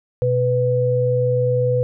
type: tone pair together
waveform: sine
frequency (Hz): 124.53 / 497.2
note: B2 / B4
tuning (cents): +15 / +12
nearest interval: 2 octaves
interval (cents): 2397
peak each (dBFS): -19 / -17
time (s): 0.22-1.83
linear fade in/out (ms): 0
effects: none